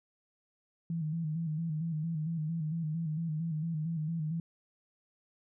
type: tone with vibrato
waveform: sine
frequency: 160 Hz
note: D#3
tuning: 49 cents sharp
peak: -31 dBFS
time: 0.9-4.4 s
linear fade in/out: 2 ms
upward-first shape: square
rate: 4.4 Hz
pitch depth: 67 cents each way
effects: none